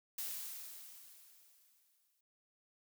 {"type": "noise with exponential decay", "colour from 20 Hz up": "blue", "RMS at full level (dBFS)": -40, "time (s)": [0.18, 2.21], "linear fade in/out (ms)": 5, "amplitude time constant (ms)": 440, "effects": []}